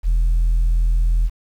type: tone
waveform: sine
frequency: 41.41 Hz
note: E1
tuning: 9 cents sharp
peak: -11 dBFS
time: 0.03-1.3 s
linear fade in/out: 50 ms
effects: tanh soft clip ceiling -12 dBFS + 8-bit